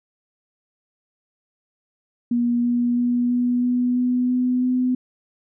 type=tone with pitch steps; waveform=sine; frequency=239.5 / 241.3 / 243.1 / 245 / 246.8 / 248.7 / 250.5 / 252.4 Hz; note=A#3 / B3 / B3 / B3 / B3 / B3 / B3 / B3; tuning=+47 / -40 / -27 / -14 / -1 / +12 / +25 / +38 cents; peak=-17 dBFS; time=2.31-4.95 s; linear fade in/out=5 ms; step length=330 ms; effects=none